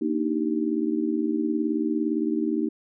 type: chord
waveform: sine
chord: Eb major seventh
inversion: second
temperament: just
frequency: 233.3 / 291.7 / 311.1 / 388.9 Hz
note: Bb3 / D4 / Eb4 / G4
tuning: +2 / -12 / 0 / -14 cents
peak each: -28 / -31 / -25 / -31 dBFS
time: 0.01-2.69 s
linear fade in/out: 10 ms
effects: none